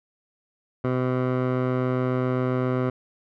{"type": "tone with low-pass filter", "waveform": "15% pulse", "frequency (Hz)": 127.4, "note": "C3", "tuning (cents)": -46, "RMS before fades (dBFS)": -24, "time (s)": [0.84, 2.9], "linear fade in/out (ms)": 5, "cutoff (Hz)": 1300, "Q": 0.94, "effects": []}